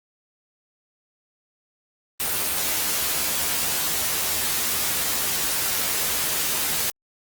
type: noise with comb filter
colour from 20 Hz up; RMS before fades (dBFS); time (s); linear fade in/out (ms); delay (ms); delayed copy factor
white; -24; 2.2-6.9; 0; 13; +0.8
effects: Opus 32 kbps